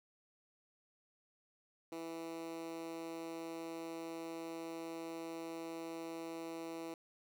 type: tone with high-pass filter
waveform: 10% pulse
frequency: 164.81 Hz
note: E3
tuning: in tune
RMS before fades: -45 dBFS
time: 1.92-6.94 s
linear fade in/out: 2 ms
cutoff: 330 Hz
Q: 2.6
effects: none